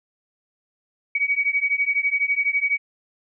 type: beating tone pair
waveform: sine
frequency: 2255 / 2267 Hz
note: C#7 / C#7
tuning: +29 / +38 cents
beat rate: 12 Hz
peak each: -22 dBFS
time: 1.15-2.78 s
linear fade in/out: 5 ms
effects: none